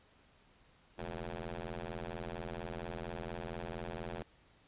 10% pulse ring-modulated tone, 84.3 Hz, E2, 39 cents sharp, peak -29 dBFS, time 0.98-4.23 s, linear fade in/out 5 ms, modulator 287 Hz, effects pink hiss -66 dBFS RMS until 4.67 s + resampled to 8000 Hz

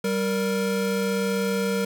square tone pair together, 194.2 / 466.7 Hz, G3 / A#4, -16 / +2 cents, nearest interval octave + minor third, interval 1518 cents, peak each -26 dBFS, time 0.04-1.85 s, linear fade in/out 5 ms, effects none

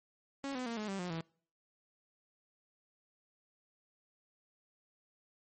sawtooth tone with pitch steps, 275.9 / 253 / 232 / 212.7 / 195.09 / 178.9 / 164.05 Hz, C#4 / B3 / A#3 / G#3 / G3 / F3 / E3, -8 / +42 / -8 / +42 / -8 / +42 / -8 cents, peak -33 dBFS, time 0.44-1.21 s, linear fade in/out 0 ms, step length 110 ms, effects noise-tail reverb RT60 0.5 s tail -25 dB re dry + MP3 32 kbps

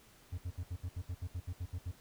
triangle tone bursts, 88.4 Hz, F2, 22 cents sharp, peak -34 dBFS, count 13, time 0.32-1.916 s, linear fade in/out 10 ms, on 60 ms, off 68 ms, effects pink hiss -62 dBFS RMS until 2 s

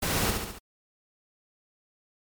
pink noise with echo, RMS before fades -28 dBFS, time 0.02-0.31 s, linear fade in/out 10 ms, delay 70 ms, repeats 4, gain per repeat -4 dB, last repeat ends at 0.59 s, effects MP3 96 kbps

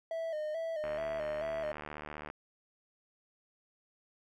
triangle tone with vibrato, 633 Hz, D#5, 30 cents sharp, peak -32 dBFS, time 0.11-1.72 s, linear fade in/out 2 ms, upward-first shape square, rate 2.3 Hz, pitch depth 62 cents each way
click train, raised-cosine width 0.5 ms, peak -27 dBFS, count 111, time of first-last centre 0.84-2.301 s, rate 75.3 Hz
effects none

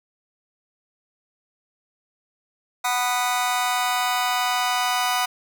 sawtooth chord, B major, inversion second, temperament just, 740.8 / 987.8 / 1234.7 Hz, F#5 / B5 / D#6, +2 / 0 / -14 cents, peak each -20 / -22 / -23 dBFS, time 2.84-5.26 s, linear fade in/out 10 ms, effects none

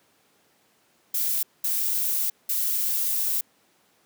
violet noise bursts at uneven times, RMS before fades -25 dBFS, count 3, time 1.14-1.43 / 1.64-2.3 / 2.49-3.41 s, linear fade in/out 5 ms, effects pink hiss -63 dBFS RMS until 4.05 s + high-pass 200 Hz 12 dB/octave

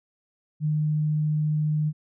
sine tone, 152.4 Hz, D#3, 36 cents flat, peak -21 dBFS, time 0.6-1.93 s, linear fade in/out 50 ms, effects none

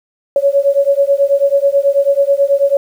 sine beating tone pair, 554.4 / 563.6 Hz, C#5 / C#5, 0 / +29 cents, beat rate 9.2 Hz, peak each -12 dBFS, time 0.36-2.77 s, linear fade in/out 2 ms, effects 7-bit

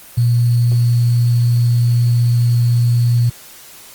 sine tone with sample-and-hold, 119.7 Hz, A#2, 46 cents sharp, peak -10 dBFS, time 0.17-3.3 s, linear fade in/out 10 ms, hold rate 4410 Hz, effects white hiss -39 dBFS RMS until 3.94 s + Opus 24 kbps

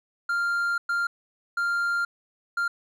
triangle tone bursts at uneven times, 1395 Hz, F6, 2 cents flat, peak -21 dBFS, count 4, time 0.29-0.78 / 0.89-1.07 / 1.57-2.05 / 2.57-2.68 s, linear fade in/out 5 ms, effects none

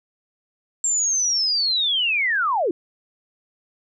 sine linear sweep, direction down, 7459 to 307.9 Hz, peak -18 dBFS, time 0.84-2.71 s, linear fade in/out 2 ms, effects none

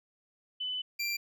sine / 25% pulse tone pair in turn, 3006 / 2365 Hz, F#7 / D7, +27 / +12 cents, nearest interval major third, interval 415 cents, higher first, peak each -32 / -27 dBFS, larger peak second, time 0.6-0.82 / 0.99-1.17 s, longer first, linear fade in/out 10 ms, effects none

